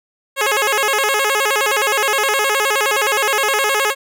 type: tone with vibrato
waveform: 10% pulse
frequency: 480 Hz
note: B4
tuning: 49 cents flat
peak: -6 dBFS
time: 0.36-3.95 s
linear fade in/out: 50 ms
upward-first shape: square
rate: 9.6 Hz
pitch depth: 220 cents each way
effects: none